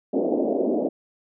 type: band-pass noise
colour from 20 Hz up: pink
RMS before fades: -23 dBFS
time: 0.13-0.89 s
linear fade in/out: 10 ms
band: 230 to 650 Hz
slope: 48 dB/octave
effects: none